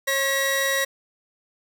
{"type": "tone pair together", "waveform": "sawtooth", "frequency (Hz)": [544, 1916.3], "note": ["C#5", "A#6"], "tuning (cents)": [-33, 47], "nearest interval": "octave + minor seventh", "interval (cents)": 2180, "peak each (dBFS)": [-21, -19], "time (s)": [0.07, 0.85], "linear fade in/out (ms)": 10, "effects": []}